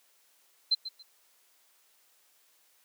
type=tone with echo; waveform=sine; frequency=4100 Hz; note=C8; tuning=36 cents flat; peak=-21 dBFS; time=0.71-0.75 s; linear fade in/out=10 ms; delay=140 ms; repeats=2; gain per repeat=-13 dB; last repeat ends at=1.03 s; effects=white hiss -66 dBFS RMS until 2.84 s + high-pass 400 Hz 12 dB/octave